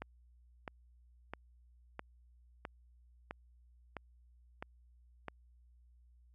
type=click train; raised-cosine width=0.5 ms; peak=-26 dBFS; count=9; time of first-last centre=0.02-5.283 s; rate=1.52 Hz; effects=added 60 Hz sine -61 dBFS peak until 6.34 s